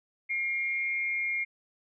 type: tone pair together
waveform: sine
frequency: 2140 / 2359 Hz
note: C7 / D7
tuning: +38 / +7 cents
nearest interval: major second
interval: 169 cents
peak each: -28 / -37 dBFS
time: 0.29-1.45 s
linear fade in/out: 20 ms
effects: none